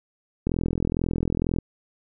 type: click train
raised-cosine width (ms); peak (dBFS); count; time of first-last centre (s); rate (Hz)
3; -11; 48; 0.47-1.586; 42.1
effects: none